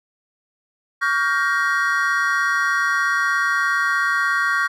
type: chord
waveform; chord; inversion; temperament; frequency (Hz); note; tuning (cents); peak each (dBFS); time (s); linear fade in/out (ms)
triangle; G half-diminished seventh; second; just; 1128.9 / 1411.2 / 1568 / 1881.6; Db6 / F6 / G6 / Bb6; +31 / +18 / 0 / +16; -21; 1.01-4.68; 20
effects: none